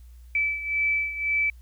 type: beating tone pair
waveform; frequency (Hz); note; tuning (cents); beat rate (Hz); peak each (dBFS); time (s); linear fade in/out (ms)
sine; 2311 / 2312.9; D7 / D7; -28 / -27; 1.9; -24 / -29; 0.35-1.5; 2
effects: added 60 Hz sine -44 dBFS peak until 1.61 s + white hiss -65 dBFS RMS until 1.61 s